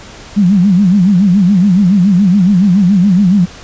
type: tone with vibrato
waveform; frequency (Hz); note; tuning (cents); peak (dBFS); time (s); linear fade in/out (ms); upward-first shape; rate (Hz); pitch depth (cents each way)
sine; 190; F#3; +46; -5; 0.36-3.46; 20; sine; 7.1; 170
effects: pink hiss -33 dBFS RMS until 3.63 s + resampled to 16000 Hz